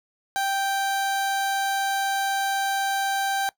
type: tone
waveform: 30% pulse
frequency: 784 Hz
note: G5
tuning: in tune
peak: -20 dBFS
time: 0.36-3.49 s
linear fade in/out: 0 ms
effects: noise-tail reverb RT60 0.1 s tail -20 dB re dry